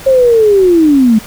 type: linear sweep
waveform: sine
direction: down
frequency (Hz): 543 to 210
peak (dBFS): -4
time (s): 0.06-1.19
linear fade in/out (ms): 10
effects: pink hiss -30 dBFS RMS until 1.26 s